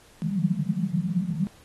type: band-pass noise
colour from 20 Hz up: white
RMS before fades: -26 dBFS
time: 0.22-1.47 s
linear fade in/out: 0 ms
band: 150 to 200 Hz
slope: 96 dB/octave
effects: pink hiss -55 dBFS RMS until 1.64 s + AAC 32 kbps